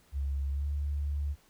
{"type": "tone with pitch glide", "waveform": "sine", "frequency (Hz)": [69.3, 72.12], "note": ["C#2", "D2"], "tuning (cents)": [0, -31], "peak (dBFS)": -29, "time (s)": [0.12, 1.36], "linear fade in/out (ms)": 50, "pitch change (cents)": 69, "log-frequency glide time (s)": [0.52, 0.66], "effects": ["pink hiss -64 dBFS RMS until 1.49 s"]}